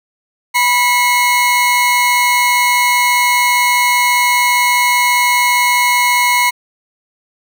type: tone pair together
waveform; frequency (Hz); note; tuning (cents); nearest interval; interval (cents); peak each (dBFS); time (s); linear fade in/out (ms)
40% pulse; 979 / 2169; B5 / C#7; -15 / -38; octave + major second; 1377; -12; 0.54-6.51; 20
effects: none